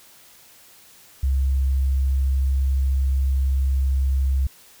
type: tone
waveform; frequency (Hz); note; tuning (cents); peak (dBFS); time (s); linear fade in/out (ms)
sine; 67; C2; +42; -17; 1.23-4.47; 5
effects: white hiss -50 dBFS RMS until 4.8 s